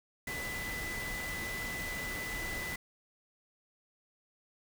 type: tone in noise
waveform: sine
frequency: 1997 Hz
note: B6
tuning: 19 cents sharp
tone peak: -38 dBFS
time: 0.27-2.76 s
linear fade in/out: 5 ms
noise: pink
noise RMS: -41 dBFS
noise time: 0.27-2.76 s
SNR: 0 dB
effects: none